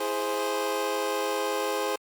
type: chord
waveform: 25% pulse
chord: E augmented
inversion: none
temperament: equal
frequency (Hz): 329.6 / 415.3 / 523.3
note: E4 / G#4 / B#4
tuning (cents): 0 / 0 / 0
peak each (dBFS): -32 / -26 / -26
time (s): 0-1.96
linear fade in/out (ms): 5
effects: Opus 24 kbps